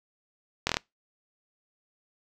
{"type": "slowing click train", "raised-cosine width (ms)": 0.2, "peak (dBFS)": -7, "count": 5, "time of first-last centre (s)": [0.67, 0.769], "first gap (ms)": 23, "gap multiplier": 1.05, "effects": ["noise-tail reverb RT60 0.2 s tail -25 dB re dry"]}